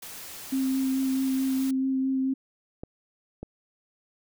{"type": "noise", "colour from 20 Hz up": "white", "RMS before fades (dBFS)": -41, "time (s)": [0.02, 1.71], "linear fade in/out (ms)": 5}
{"type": "tone with vibrato", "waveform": "sine", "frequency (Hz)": 264.7, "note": "C4", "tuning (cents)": 20, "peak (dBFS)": -23, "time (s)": [0.52, 2.34], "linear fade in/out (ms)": 10, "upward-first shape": "sine", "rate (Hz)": 4.6, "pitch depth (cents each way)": 12}
{"type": "clicks", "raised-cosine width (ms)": 2, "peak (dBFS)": -23, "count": 2, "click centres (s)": [2.835, 3.43]}
{"effects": []}